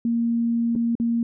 sine tone with dropouts, 233.1 Hz, A#3, in tune, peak -19 dBFS, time 0.05-1.23 s, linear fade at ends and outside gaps 2 ms, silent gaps 0.753-0.76 / 0.953-0.999 s, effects none

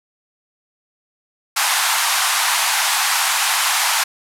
pink band-pass noise, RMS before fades -18 dBFS, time 1.56-4.04 s, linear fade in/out 10 ms, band 770 to 13000 Hz, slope 48 dB/octave, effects none

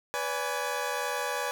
20% pulse chord, G# diminished, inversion first, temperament equal with one note detuned, 493.9 / 574.6 / 830.6 Hz, B4 / D5 / G#5, 0 / -38 / 0 cents, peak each -29 dBFS, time 0.14-1.51 s, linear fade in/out 0 ms, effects none

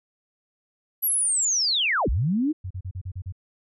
sine linear two-way sweep, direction down then up, 11920 to 43.65 to 323.5 Hz, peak -20 dBFS, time 1.02-2.53 s, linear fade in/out 20 ms, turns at 2.09 s
sine tone bursts, 92.5 Hz, F#2, in tune, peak -29 dBFS, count 7, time 2.64-3.324 s, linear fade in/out 10 ms, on 66 ms, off 37 ms
effects none

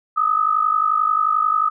sine tone pair together, 1227.7 / 1279 Hz, D#6 / D#6, -24 / +47 cents, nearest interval minor second, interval 71 cents, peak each -18 dBFS, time 0.16-1.7 s, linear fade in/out 20 ms, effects none

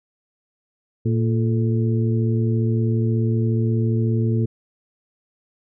harmonic tone with a mistuned harmonic, 114.6 Hz, A#2, 29 cents flat, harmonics 1 / 2 / 3 / 4, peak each -18 / -24 / -28 / -30 dBFS, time 1.05-4.46 s, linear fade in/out 10 ms, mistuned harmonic 4, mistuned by -86 cents, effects none

